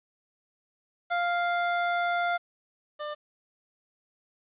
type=tone pair in turn; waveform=25% pulse; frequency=698.5 / 596.8 Hz; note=F5 / D5; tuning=0 / +28 cents; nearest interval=minor third; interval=272 cents; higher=first; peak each=-21 / -29 dBFS; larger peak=first; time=1.1-2.38 / 2.99-3.15 s; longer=first; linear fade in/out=20 ms; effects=resampled to 8000 Hz + 10-bit